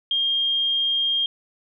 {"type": "tone", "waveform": "sine", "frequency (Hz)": 3218, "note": "G7", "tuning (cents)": 45, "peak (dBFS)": -19, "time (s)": [0.11, 1.26], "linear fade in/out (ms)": 2, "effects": []}